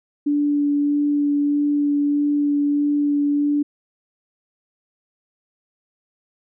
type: tone with vibrato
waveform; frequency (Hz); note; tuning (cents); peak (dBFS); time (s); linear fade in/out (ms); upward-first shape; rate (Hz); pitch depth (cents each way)
sine; 290; D4; -22; -16; 0.26-3.63; 10; sine; 1.6; 9
effects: none